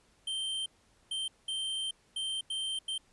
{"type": "tone bursts at uneven times", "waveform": "square", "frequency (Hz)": 3132, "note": "G7", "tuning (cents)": -2, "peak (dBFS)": -33, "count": 6, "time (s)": [[0.27, 0.66], [1.11, 1.28], [1.48, 1.91], [2.16, 2.41], [2.5, 2.79], [2.88, 2.98]], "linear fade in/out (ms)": 5, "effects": ["pink hiss -67 dBFS RMS until 3.12 s", "resampled to 24000 Hz"]}